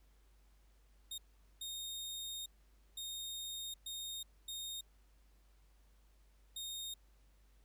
sawtooth tone bursts at uneven times, 3697 Hz, A#7, 15 cents flat, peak -39 dBFS, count 6, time 1.11-1.18 / 1.61-2.46 / 2.97-3.74 / 3.86-4.23 / 4.48-4.81 / 6.56-6.94 s, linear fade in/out 5 ms, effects added 50 Hz sine -64 dBFS peak until 7.64 s + pink hiss -75 dBFS RMS until 7.64 s

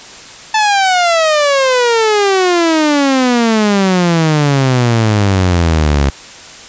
sawtooth exponential sweep, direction down, 880 to 67.9 Hz, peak -5 dBFS, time 0.54-6.1 s, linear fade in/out 5 ms, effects white hiss -33 dBFS RMS until 6.68 s + resampled to 16000 Hz

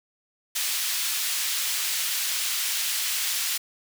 pink high-pass noise, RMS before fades -27 dBFS, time 0.55-3.58 s, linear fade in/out 10 ms, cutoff 2700 Hz, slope 12 dB/octave, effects none

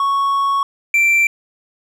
triangle tone pair in turn, 1108.7 / 2349 Hz, C#6 / D7, 0 / 0 cents, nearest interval octave + minor second, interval 1300 cents, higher second, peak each -12 / -9 dBFS, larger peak second, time 0-0.63 / 0.94-1.27 s, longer first, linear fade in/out 2 ms, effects none

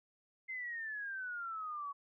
sine exponential sweep, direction down, 2093 to 1114 Hz, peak -39 dBFS, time 0.48-1.93 s, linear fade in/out 20 ms, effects none

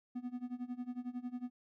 triangle tone with tremolo, 246.9 Hz, B3, in tune, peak -34 dBFS, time 0.15-1.5 s, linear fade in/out 10 ms, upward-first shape sine, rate 11 Hz, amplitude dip 90%, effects none

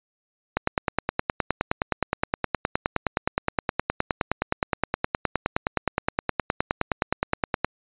click train, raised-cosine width 0.5 ms, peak -6 dBFS, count 69, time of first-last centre 0.57-7.646 s, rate 9.61 Hz, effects resampled to 8000 Hz

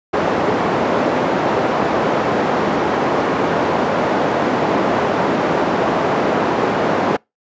white band-pass noise, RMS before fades -17 dBFS, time 0.13-7.17 s, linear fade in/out 10 ms, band 190 to 760 Hz, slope 12 dB/octave, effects noise-tail reverb RT60 0.2 s tail -26 dB re dry + resampled to 16000 Hz

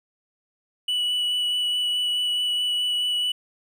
triangle tone with vibrato, 2952 Hz, F#7, 5 cents flat, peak -20 dBFS, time 0.88-3.32 s, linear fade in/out 5 ms, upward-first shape sine, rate 4.7 Hz, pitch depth 10 cents each way, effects none

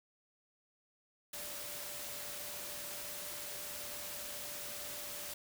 sine tone in noise, 587.3 Hz, D5, in tune, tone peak -54 dBFS, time 1.33-5.34 s, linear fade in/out 5 ms, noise white, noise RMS -44 dBFS, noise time 1.33-5.34 s, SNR -13 dB, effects none

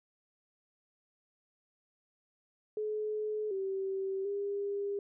sine tone with pitch steps, 426.7 / 385.9 / 402.7 Hz, G#4 / G4 / G4, +47 / -27 / +47 cents, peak -32 dBFS, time 2.77-4.99 s, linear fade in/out 2 ms, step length 740 ms, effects none

